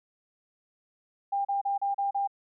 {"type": "tone bursts", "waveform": "sine", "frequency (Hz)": 798, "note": "G5", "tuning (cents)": 31, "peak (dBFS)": -25, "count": 6, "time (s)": [1.32, 2.275], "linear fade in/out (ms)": 10, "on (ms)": 130, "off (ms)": 35, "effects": []}